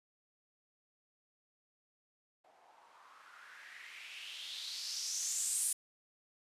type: noise with low-pass filter sweep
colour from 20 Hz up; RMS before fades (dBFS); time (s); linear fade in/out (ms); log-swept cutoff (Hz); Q
violet; -42; 2.44-5.73; 5; 660 to 9600; 4
effects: resampled to 32000 Hz